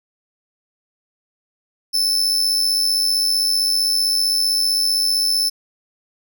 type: tone with amplitude modulation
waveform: 40% pulse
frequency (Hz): 5274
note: E8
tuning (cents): 0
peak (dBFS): -12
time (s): 1.93-5.5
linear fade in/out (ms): 20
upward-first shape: sine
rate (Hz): 95.5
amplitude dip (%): 60
effects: none